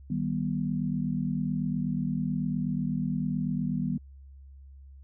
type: chord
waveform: sine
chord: Eb augmented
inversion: none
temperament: just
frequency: 155.56 / 194.45 / 243.1 Hz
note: Eb3 / G3 / B3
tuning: 0 / -14 / -27 cents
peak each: -31 dBFS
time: 0.1-3.98 s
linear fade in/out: 5 ms
effects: added 68 Hz sine -46 dBFS peak until 5.03 s